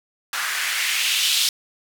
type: noise with band-pass filter sweep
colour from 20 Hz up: blue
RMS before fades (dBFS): -22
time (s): 0.33-1.49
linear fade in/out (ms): 2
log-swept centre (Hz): 1400 to 3700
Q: 2.1
effects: none